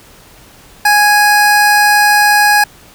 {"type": "tone pair together", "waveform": "square", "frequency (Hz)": [830.6, 1658.5], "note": ["G#5", "G#6"], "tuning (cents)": [0, -3], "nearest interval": "octave", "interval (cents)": 1197, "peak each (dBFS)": -10, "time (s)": [0.85, 2.64], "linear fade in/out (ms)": 5, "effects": ["pink hiss -41 dBFS RMS until 2.94 s"]}